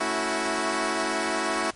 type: chord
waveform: 10% pulse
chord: F# minor seventh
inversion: first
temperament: equal with one note detuned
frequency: 220 / 277.2 / 327 / 370 Hz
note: A3 / C#4 / E4 / F#4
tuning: 0 / 0 / -14 / 0 cents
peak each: -24 / -25 / -20 / -21 dBFS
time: 0-1.71 s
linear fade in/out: 10 ms
effects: pink hiss -51 dBFS RMS until 1.75 s + MP3 48 kbps